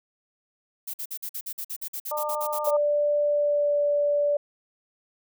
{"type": "noise bursts", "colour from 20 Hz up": "violet", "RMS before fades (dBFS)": -33, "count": 16, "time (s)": [0.87, 2.709], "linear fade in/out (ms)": 10, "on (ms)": 69, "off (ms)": 49}
{"type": "harmonic tone", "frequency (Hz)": 300, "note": "D4", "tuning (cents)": 37, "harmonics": [2, 3, 4], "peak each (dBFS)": [-29, -31, -32], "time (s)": [2.11, 2.77], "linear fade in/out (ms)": 5}
{"type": "tone with pitch glide", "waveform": "sine", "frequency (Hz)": [587.3, 581.6], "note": ["D5", "D5"], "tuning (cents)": [0, -17], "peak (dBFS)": -20, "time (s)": [2.67, 4.37], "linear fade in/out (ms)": 5, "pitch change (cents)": -17, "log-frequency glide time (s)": [3.2, 3.79]}
{"effects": []}